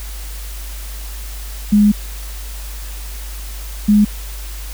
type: tone pair in turn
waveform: sine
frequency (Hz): 207.7 / 208.5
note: G#3 / G#3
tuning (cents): 0 / +7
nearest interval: unison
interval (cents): 7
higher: second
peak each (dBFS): -7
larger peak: neither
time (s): 1.72-1.92 / 3.88-4.05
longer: first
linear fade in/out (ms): 10
effects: added 50 Hz sine -26 dBFS peak until 4.73 s + white hiss -35 dBFS RMS until 4.73 s